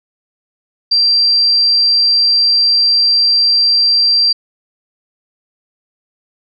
sine tone, 4716 Hz, D8, 6 cents sharp, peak -8 dBFS, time 0.91-4.33 s, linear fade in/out 10 ms, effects none

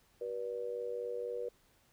sine tone with amplitude modulation, 482.7 Hz, B4, 40 cents flat, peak -32 dBFS, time 0.21-1.49 s, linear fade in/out 5 ms, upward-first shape sine, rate 104 Hz, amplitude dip 85%, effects pink hiss -69 dBFS RMS until 1.92 s

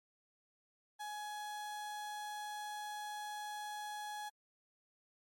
35% pulse tone, 839 Hz, G#5, 17 cents sharp, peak -40 dBFS, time 0.99-4.3 s, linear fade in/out 20 ms, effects MP3 64 kbps

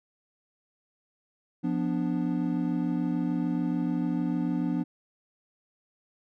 triangle chord, B diminished, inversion second, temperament equal, 174.61 / 246.9 / 293.7 Hz, F3 / B3 / D4, 0 / 0 / 0 cents, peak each -28 dBFS, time 1.63-4.84 s, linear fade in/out 20 ms, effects none

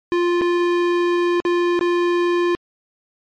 square tone with dropouts, 349.2 Hz, F4, in tune, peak -16 dBFS, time 0.12-2.55 s, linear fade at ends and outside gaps 0 ms, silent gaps 0.412-0.417 / 1.402-1.451 / 1.792-1.81 s, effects low-pass 3000 Hz 12 dB/octave + MP3 48 kbps

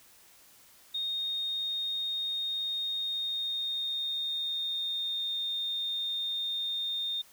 sine tone with pitch glide, 3701 to 3650 Hz, A#7 to A#7, -13 to -37 cents, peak -30 dBFS, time 0.94-7.22 s, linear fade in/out 10 ms, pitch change -24 cents, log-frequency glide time 2.93-5.48 s, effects white hiss -58 dBFS RMS until 7.32 s

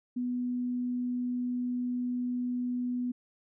sine tone, 246.9 Hz, B3, in tune, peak -29 dBFS, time 0.16-3.12 s, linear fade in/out 10 ms, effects none

